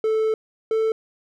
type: tone pair in turn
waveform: triangle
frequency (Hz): 438.6 / 442.7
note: A4 / A4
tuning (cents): -6 / +11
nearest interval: unison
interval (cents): 17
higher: second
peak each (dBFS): -16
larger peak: neither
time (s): 0.04-0.34 / 0.71-0.92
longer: first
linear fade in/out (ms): 2
effects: none